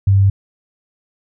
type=tone; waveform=sine; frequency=98.1 Hz; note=G2; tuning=2 cents sharp; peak=-8 dBFS; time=0.07-0.3 s; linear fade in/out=5 ms; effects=none